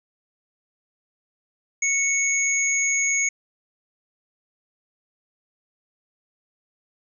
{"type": "tone pair together", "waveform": "sine", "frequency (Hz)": [2213, 6644], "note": ["C#7", "G#8"], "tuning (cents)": [-3, 0], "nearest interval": "octave + perfect fifth", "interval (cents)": 1903, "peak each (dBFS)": -22, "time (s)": [1.82, 3.29], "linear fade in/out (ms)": 5, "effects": []}